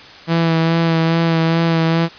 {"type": "tone with vibrato", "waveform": "sawtooth", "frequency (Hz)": 164.81, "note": "E3", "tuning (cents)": 0, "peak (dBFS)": -9, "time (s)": [0.27, 2.09], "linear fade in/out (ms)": 50, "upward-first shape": "sine", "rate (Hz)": 2.4, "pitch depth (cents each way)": 21, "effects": ["white hiss -38 dBFS RMS until 2.18 s", "resampled to 11025 Hz"]}